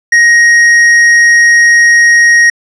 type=tone with tanh clipping; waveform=sine; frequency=1878 Hz; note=A#6; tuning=12 cents sharp; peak=-4 dBFS; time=0.12-2.5 s; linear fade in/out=5 ms; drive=9 dB; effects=low-pass 9000 Hz 12 dB/octave